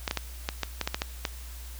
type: clicks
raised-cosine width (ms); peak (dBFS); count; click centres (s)
0.2; -10; 10; 0.078 / 0.111 / 0.173 / 0.489 / 0.633 / 0.813 / 0.875 / 0.945 / 1.019 / 1.252
effects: added 60 Hz sine -39 dBFS peak until 1.79 s + white hiss -48 dBFS RMS until 1.79 s